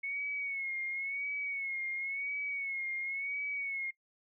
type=tone with vibrato; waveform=sine; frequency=2200 Hz; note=C#7; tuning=14 cents flat; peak=-34 dBFS; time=0.03-3.91 s; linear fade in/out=10 ms; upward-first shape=sine; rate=0.95 Hz; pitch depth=62 cents each way; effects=noise-tail reverb RT60 0.1 s tail -21 dB re dry